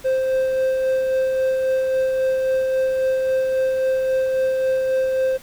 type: tone with tremolo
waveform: triangle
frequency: 523.3 Hz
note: C5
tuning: in tune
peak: -14 dBFS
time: 0.04-5.38 s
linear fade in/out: 20 ms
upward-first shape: sine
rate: 3.7 Hz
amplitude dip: 25%
effects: pink hiss -44 dBFS RMS until 5.42 s